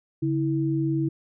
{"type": "tone pair together", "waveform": "sine", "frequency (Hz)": [141.42, 324.9], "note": ["C#3", "E4"], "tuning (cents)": [35, -25], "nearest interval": "octave + major second", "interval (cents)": 1440, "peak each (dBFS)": [-25, -24], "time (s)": [0.22, 1.09], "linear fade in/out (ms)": 10, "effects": []}